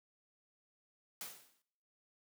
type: noise with exponential decay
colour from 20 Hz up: white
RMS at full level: -42 dBFS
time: 1.21-1.62 s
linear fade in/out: 1 ms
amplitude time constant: 87 ms
effects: noise-tail reverb RT60 0.9 s tail -26 dB re dry + high-pass 150 Hz 12 dB/octave